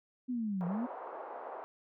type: linear two-way sweep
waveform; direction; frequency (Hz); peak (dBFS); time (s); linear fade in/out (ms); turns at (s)
sine; down then up; 257.5 to 170 to 257.5; -32; 0.28-0.87; 20; 0.66
type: band-pass noise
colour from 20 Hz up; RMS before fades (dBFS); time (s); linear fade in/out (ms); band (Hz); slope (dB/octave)
white; -44; 0.61-1.64; 0; 450 to 960; 24
effects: none